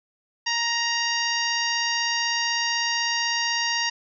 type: harmonic tone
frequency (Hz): 936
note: A#5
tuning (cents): +7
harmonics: 1 / 2 / 3 / 4 / 5 / 6 / 7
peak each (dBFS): -30 / -27 / -29 / -36 / -29 / -30 / -38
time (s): 0.46-3.9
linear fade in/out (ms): 10
effects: none